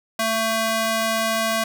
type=tone with high-pass filter; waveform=square; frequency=223.5 Hz; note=A3; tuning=27 cents sharp; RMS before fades=-22 dBFS; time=0.19-1.64 s; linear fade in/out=5 ms; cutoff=590 Hz; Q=0.72; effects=none